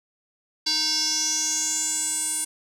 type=tone with band-pass filter sweep; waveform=square; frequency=310.9 Hz; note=D#4; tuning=1 cent flat; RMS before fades=-25 dBFS; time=0.66-2.45 s; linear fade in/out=10 ms; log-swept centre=4700 to 9100 Hz; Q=6.5; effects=none